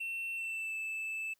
triangle tone with pitch glide, 2700 to 2631 Hz, E7 to E7, +41 to -4 cents, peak -34 dBFS, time 0-1.34 s, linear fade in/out 10 ms, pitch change -45 cents, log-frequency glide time 0.36-0.75 s, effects white hiss -75 dBFS RMS until 1.39 s

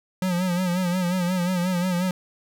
square tone with vibrato, 180.1 Hz, F#3, 46 cents flat, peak -22 dBFS, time 0.22-2.11 s, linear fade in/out 2 ms, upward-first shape sine, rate 5.6 Hz, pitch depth 68 cents each way, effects none

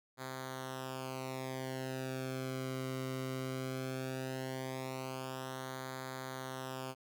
sawtooth tone with flanger, 130.81 Hz, C3, in tune, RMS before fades -41 dBFS, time 0.17-6.95 s, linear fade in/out 50 ms, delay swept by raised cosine 0.36 to 1.18 ms, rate 0.17 Hz, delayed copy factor -0.8, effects none

